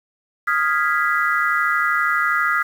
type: chord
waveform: sine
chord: F half-diminished seventh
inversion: third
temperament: equal with one note detuned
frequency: 1244.5 / 1396.9 / 1654.5 / 1975.5 Hz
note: Eb6 / F6 / Ab6 / Cb7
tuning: 0 / 0 / -7 / 0 cents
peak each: -21 / -21 / -23 / -23 dBFS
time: 0.47-2.63 s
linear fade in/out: 10 ms
effects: 7-bit